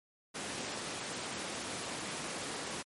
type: high-pass noise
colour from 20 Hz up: pink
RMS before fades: -40 dBFS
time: 0.34-2.83 s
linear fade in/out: 20 ms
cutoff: 190 Hz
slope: 12 dB/octave
effects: MP3 48 kbps